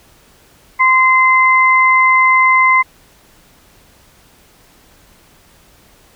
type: tone pair together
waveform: sine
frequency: 1039 / 2067 Hz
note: C6 / C7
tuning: -12 / -22 cents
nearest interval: octave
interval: 1190 cents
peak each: -10 dBFS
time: 0.79-2.83 s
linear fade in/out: 20 ms
effects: pink hiss -48 dBFS RMS until 6.15 s